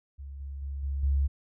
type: tone with level steps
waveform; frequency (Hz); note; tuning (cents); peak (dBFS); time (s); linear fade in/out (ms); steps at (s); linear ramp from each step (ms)
sine; 69.3; C#2; 0; -38 / -35 / -32 / -28 / -22; 0.18-1.28; 20; 0.4 / 0.62 / 0.83 / 1.03; 5
effects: none